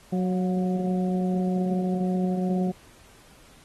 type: harmonic tone with a mistuned harmonic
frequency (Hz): 184.3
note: F#3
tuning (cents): -7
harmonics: 1 / 2 / 3 / 4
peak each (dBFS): -23 / -31 / -36 / -36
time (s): 0.12-2.72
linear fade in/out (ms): 10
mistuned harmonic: 4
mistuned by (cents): -33
effects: pink hiss -54 dBFS RMS until 3.64 s + AAC 32 kbps